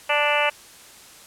harmonic tone, 293.7 Hz, D4, in tune, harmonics 2 / 3 / 4 / 5 / 6 / 7 / 8 / 9 / 10, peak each -24 / -25 / -28 / -29 / -30 / -28 / -27 / -25 / -29 dBFS, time 0.09-0.5 s, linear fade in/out 10 ms, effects white hiss -46 dBFS RMS until 1.26 s + low-pass 11000 Hz 12 dB/octave

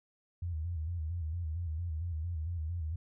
sine tone with vibrato, 82.41 Hz, E2, in tune, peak -33 dBFS, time 0.42-2.96 s, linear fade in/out 5 ms, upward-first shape square, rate 4.4 Hz, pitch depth 91 cents each way, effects none

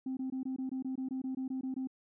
sine tone bursts, 261.6 Hz, C4, in tune, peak -32 dBFS, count 14, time 0.06-1.873 s, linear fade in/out 5 ms, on 110 ms, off 21 ms, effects tanh soft clip ceiling -31 dBFS

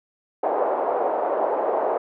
white band-pass noise, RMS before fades -23 dBFS, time 0.43-1.98 s, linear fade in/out 5 ms, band 430 to 780 Hz, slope 24 dB/octave, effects none

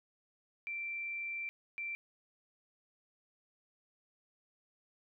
sine tone bursts at uneven times, 2349 Hz, D7, in tune, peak -37 dBFS, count 2, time 0.67-1.49 / 1.78-1.95 s, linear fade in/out 0 ms, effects none

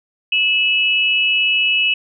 sine tone pair together, 2609 / 2929 Hz, E7 / F#7, -18 / -18 cents, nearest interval major second, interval 200 cents, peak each -15 / -17 dBFS, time 0.32-1.94 s, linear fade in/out 5 ms, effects none

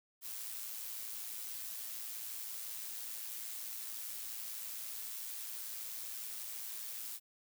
blue noise with amplitude modulation, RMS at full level -42 dBFS, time 0.21-7.2 s, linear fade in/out 50 ms, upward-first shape sine, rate 112 Hz, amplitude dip 40%, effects none

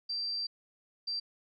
sine tone bursts at uneven times, 4699 Hz, D8, in tune, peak -32 dBFS, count 2, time 0.09-0.47 / 1.07-1.2 s, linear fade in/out 10 ms, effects none

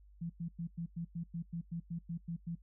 sine tone bursts, 168.7 Hz, E3, 40 cents sharp, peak -36 dBFS, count 13, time 0.21-2.554 s, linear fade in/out 10 ms, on 88 ms, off 100 ms, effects noise-tail reverb RT60 0.1 s tail -22 dB re dry + added 50 Hz sine -57 dBFS peak until 2.62 s

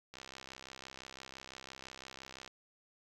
click train, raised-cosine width 0.2 ms, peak -30 dBFS, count 155, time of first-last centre 0.14-2.477 s, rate 65.9 Hz, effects 10-bit

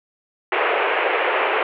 pink band-pass noise, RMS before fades -20 dBFS, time 0.52-1.63 s, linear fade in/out 2 ms, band 380 to 2800 Hz, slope 48 dB/octave, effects none

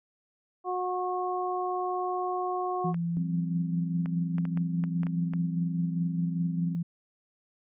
harmonic tone, 364.2 Hz, F#4, 27 cents flat, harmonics 1 / 2 / 3, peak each -32 / -31 / -34 dBFS, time 0.64-2.94 s, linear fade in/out 50 ms
sine tone, 169.7 Hz, F3, 49 cents flat, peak -27 dBFS, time 2.84-6.83 s, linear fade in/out 10 ms
clicks, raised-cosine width 0.5 ms, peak -27 dBFS, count 9, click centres 2.944 / 4.059 / 4.383 / 4.453 / 4.574 / 4.839 / 5.033 / 5.068 / 5.336 s
sine chord, F suspended second, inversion none, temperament equal with one note detuned, 174.61 / 192.52 / 261.6 Hz, F3 / G3 / C4, 0 / -31 / 0 cents, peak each -37 / -38 / -38 dBFS, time 3.17-6.75 s, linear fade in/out 0 ms
effects none

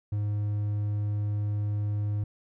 triangle tone, 103.83 Hz, G#2, in tune, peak -24 dBFS, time 0.12-2.24 s, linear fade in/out 5 ms, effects none

